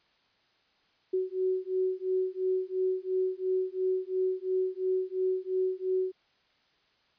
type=beating tone pair; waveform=sine; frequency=371.8 / 374.7 Hz; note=F#4 / F#4; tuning=+8 / +22 cents; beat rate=2.9 Hz; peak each=-30 dBFS; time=1.13-6.12 s; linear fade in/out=10 ms; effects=white hiss -68 dBFS RMS until 7.18 s + resampled to 11025 Hz